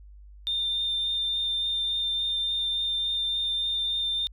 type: tone with vibrato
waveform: sine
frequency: 3606 Hz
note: A7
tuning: 42 cents sharp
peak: -24 dBFS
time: 0.47-4.27 s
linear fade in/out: 0 ms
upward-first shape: triangle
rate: 3.5 Hz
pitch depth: 12 cents each way
effects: tanh soft clip ceiling -20 dBFS + added 50 Hz sine -45 dBFS peak until 4.32 s